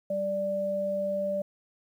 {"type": "tone pair together", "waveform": "sine", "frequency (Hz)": [195.7, 587.5], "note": ["G3", "D5"], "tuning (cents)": [-3, 1], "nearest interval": "octave + perfect fifth", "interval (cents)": 1904, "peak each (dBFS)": [-36, -27], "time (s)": [0.1, 1.42], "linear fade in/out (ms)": 5, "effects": ["10-bit"]}